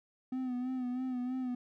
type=tone with vibrato; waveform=triangle; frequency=252.8 Hz; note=B3; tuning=41 cents sharp; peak=-31 dBFS; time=0.32-1.55 s; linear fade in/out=5 ms; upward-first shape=sine; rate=3.1 Hz; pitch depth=47 cents each way; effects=none